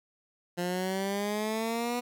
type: exponential sweep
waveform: 15% pulse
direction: up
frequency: 174.61 to 245.7 Hz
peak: -23 dBFS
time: 0.57-2.01 s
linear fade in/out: 20 ms
effects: none